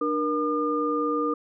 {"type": "tone cluster", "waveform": "sine", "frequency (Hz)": [298.4, 473.1, 1209], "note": ["D4", "A#4", "D6"], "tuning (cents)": [28, 26, 50], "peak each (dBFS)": -27, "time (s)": [0.01, 1.34], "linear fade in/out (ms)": 5, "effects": []}